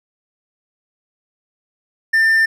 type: tone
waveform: triangle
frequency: 1793 Hz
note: A6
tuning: 32 cents sharp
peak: -9 dBFS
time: 2.13-2.46 s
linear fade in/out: 10 ms
effects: none